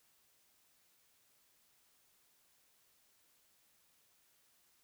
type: silence
effects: white hiss -72 dBFS RMS until 4.83 s